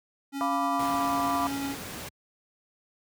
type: tone with tremolo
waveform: square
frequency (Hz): 277.2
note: C#4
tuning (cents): 0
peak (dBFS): -30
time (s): 0.32-1.76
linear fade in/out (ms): 50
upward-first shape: triangle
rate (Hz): 10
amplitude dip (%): 25
type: chord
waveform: sine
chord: B diminished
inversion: second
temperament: equal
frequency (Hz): 698.5 / 987.8 / 1174.7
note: F5 / B5 / D6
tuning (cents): 0 / 0 / 0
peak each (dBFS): -30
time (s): 0.41-1.47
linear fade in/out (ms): 0
type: noise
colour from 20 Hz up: pink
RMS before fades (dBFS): -38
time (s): 0.79-2.09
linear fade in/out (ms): 5
effects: high-pass 80 Hz 12 dB/octave